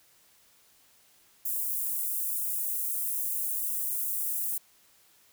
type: high-pass noise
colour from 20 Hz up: white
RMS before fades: -31 dBFS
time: 1.45-4.58 s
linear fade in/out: 5 ms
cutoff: 9600 Hz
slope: 24 dB/octave
effects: white hiss -62 dBFS RMS until 5.32 s